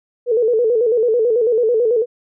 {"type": "tone with vibrato", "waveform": "sine", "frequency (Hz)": 462.3, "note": "A#4", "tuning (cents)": -14, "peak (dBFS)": -12, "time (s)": [0.26, 2.06], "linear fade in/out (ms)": 50, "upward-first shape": "square", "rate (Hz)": 9.1, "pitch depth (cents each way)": 89, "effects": []}